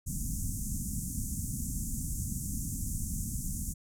pink band-stop noise, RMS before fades -34 dBFS, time 0.06-3.74 s, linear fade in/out 20 ms, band 250 to 6500 Hz, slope 48 dB/octave, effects low-pass 12000 Hz 12 dB/octave

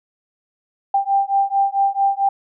sine beating tone pair, 788 / 792.5 Hz, G5 / G5, +9 / +19 cents, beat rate 4.5 Hz, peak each -18 dBFS, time 0.94-2.29 s, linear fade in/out 5 ms, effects none

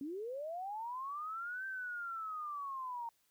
sine linear two-way sweep, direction up then down, 265.3 to 1568 to 917 Hz, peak -39 dBFS, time 0.01-3.09 s, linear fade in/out 2 ms, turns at 1.66 s, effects white hiss -75 dBFS RMS until 3.3 s

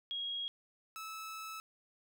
sine / sawtooth tone pair in turn, 3288 / 1304.8 Hz, G#7 / E6, -18 / -18 cents, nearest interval octave + major third, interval 1600 cents, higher first, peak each -36 / -39 dBFS, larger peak first, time 0.11-0.48 / 0.96-1.6 s, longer second, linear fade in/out 0 ms, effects none

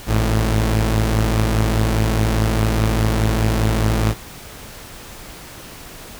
sawtooth tone pair together, 52.72 / 110.3 Hz, G#1 / A2, +27 / +5 cents, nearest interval octave + minor second, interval 1278 cents, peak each -14 dBFS, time 0.06-4.15 s, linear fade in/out 50 ms, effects pink hiss -37 dBFS RMS until 6.19 s

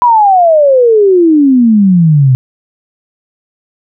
sine exponential sweep, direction down, 1002 to 125.2 Hz, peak -3 dBFS, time 0.02-2.35 s, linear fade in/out 0 ms, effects none

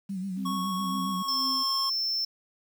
sine tone with vibrato, 190 Hz, F#3, 46 cents sharp, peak -30 dBFS, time 0.09-1.23 s, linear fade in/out 10 ms, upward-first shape sine, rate 7.2 Hz, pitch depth 73 cents each way
sine tone with tremolo, 261.6 Hz, C4, in tune, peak -33 dBFS, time 0.36-1.64 s, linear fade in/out 20 ms, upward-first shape triangle, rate 2 Hz, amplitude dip 100%
square tone with pitch glide, 1106 to 1085.1 Hz, C#6 to C#6, -4 to -37 cents, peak -31 dBFS, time 0.45-1.9 s, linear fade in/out 10 ms, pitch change -33 cents, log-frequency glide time 1.07-1.64 s
triangle tone, 5340 Hz, E8, 22 cents sharp, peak -25 dBFS, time 1.28-2.25 s, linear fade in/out 5 ms
effects 9-bit

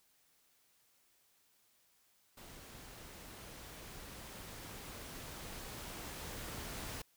pink noise with level ramp, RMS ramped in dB -54 to -44 dBFS, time 2.37-7.02 s, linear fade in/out 5 ms, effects white hiss -72 dBFS RMS until 7.16 s

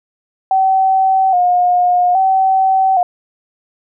sine tone with vibrato, 740 Hz, F#5, in tune, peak -9 dBFS, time 0.51-3.03 s, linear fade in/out 2 ms, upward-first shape square, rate 0.61 Hz, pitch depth 57 cents each way, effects none

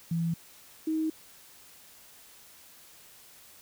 sine tone pair in turn, 166.8 / 316.1 Hz, E3 / D#4, +21 / +27 cents, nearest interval major seventh, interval 1106 cents, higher second, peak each -26 dBFS, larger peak neither, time 0.11-0.34 / 0.87-1.1 s, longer neither, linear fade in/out 5 ms, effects white hiss -54 dBFS RMS until 3.61 s

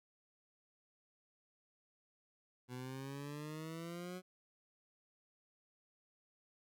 20% pulse exponential sweep, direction up, 123.47 to 185 Hz, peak -39 dBFS, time 2.68-4.22 s, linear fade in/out 50 ms, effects none

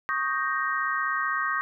sine chord, Eb dominant seventh, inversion third, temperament equal, 1108.7 / 1244.5 / 1568 / 1864.7 Hz, Db6 / Eb6 / G6 / Bb6, 0 / 0 / 0 / 0 cents, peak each -30 dBFS, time 0.09-1.61 s, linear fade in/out 0 ms, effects none

